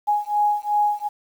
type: beating tone pair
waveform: sine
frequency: 830.6 / 833.3 Hz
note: G#5 / G#5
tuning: 0 / +6 cents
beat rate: 2.7 Hz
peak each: -21 dBFS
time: 0.07-1.09 s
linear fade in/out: 20 ms
effects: 8-bit